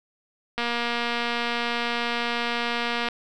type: click train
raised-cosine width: 0.3 ms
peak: -11 dBFS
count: 595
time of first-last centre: 0.58-3.086 s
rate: 237 Hz
effects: none